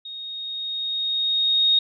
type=tone with level ramp; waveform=sine; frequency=3729 Hz; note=A#7; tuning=in tune; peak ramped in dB=-33 to -14 dBFS; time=0.05-1.79 s; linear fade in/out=5 ms; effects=none